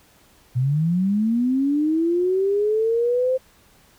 sine linear sweep, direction up, 120.3 to 523.3 Hz, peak -17 dBFS, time 0.55-3.38 s, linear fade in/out 20 ms, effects pink hiss -55 dBFS RMS until 3.98 s

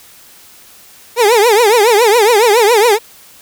30% pulse tone with vibrato, 444.3 Hz, A4, 17 cents sharp, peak -4 dBFS, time 1.16-2.99 s, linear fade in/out 50 ms, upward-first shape triangle, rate 7.2 Hz, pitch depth 220 cents each way, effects white hiss -41 dBFS RMS until 3.41 s

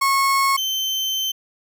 35% pulse tone pair in turn, 1094 / 3094 Hz, C#6 / G7, -23 / -23 cents, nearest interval octave + tritone, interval 1800 cents, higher second, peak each -14 / -19 dBFS, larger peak first, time 0.01-0.57 / 0.57-1.32 s, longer second, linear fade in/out 10 ms, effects none

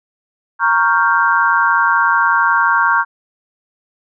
sine chord, G half-diminished seventh, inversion first, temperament equal, 932.3 / 1108.7 / 1396.9 / 1568 Hz, Bb5 / Db6 / F6 / G6, 0 / 0 / 0 / 0 cents, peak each -16 dBFS, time 0.59-3.05 s, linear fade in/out 50 ms, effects none

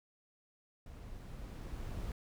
brown noise with level ramp, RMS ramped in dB -50 to -40 dBFS, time 0.86-2.12 s, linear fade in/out 2 ms, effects none

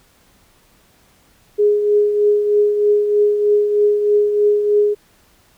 sine tone with tremolo, 415.3 Hz, G#4, in tune, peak -9 dBFS, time 1.58-4.95 s, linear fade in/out 20 ms, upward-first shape triangle, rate 3.2 Hz, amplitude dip 55%, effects pink hiss -54 dBFS RMS until 5.57 s

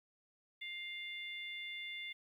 harmonic tone, 700 Hz, F5, 4 cents sharp, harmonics 3 / 4 / 5, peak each -44 / -53 / -47 dBFS, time 0.61-2.13 s, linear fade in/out 10 ms, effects 12-bit

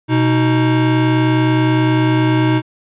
square tone pair together, 124.4 / 313.5 Hz, B2 / D#4, +13 / +13 cents, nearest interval octave + major third, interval 1600 cents, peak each -15 dBFS, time 0.08-2.62 s, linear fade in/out 50 ms, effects resampled to 8000 Hz

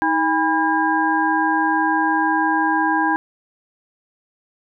sine tone cluster, 316.9 / 812 / 986 / 1616 Hz, D#4 / G#5 / B5 / G#6, +32 / -39 / -3 / -48 cents, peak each -21 dBFS, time 0.02-3.16 s, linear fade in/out 0 ms, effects none

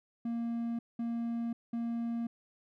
triangle tone bursts, 233.1 Hz, A#3, in tune, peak -30 dBFS, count 3, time 0.25-2.27 s, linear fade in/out 5 ms, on 540 ms, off 200 ms, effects none

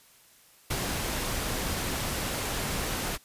pink noise with ADSR envelope, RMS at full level -29 dBFS, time 0.7-3.18 s, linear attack 10 ms, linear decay 47 ms, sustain -2 dB, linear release 32 ms, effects white hiss -58 dBFS RMS until 3.24 s + resampled to 32000 Hz

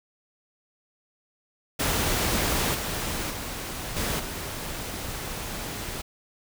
pink noise with level steps, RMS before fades -25 / -30 / -34 / -28 / -34 dBFS, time 1.79-6.02 s, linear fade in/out 10 ms, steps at 2.74 / 3.3 / 3.96 / 4.19 s, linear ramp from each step 10 ms, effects none

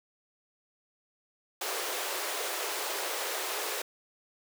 pink high-pass noise, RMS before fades -34 dBFS, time 1.61-3.82 s, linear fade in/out 5 ms, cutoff 370 Hz, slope 48 dB/octave, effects none

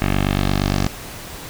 10% pulse tone with low-pass filter sweep, 48.56 Hz, G1, 16 cents flat, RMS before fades -19 dBFS, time 0.02-0.87 s, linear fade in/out 0 ms, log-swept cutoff 2500 to 6000 Hz, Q 1.9, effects pink hiss -34 dBFS RMS until 1.49 s

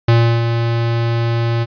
square tone with ADSR envelope, 116.54 Hz, A#2, in tune, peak -8 dBFS, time 0.08-1.66 s, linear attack 5 ms, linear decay 330 ms, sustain -7 dB, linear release 36 ms, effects resampled to 11025 Hz

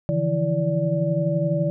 sine tone cluster, 143 / 163.3 / 175.1 / 330.6 / 580 Hz, D3 / E3 / F3 / E4 / D5, -46 / -16 / +5 / +5 / -22 cents, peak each -26 / -23 / -31 / -31 / -24 dBFS, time 0.09-1.7 s, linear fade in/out 0 ms, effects none

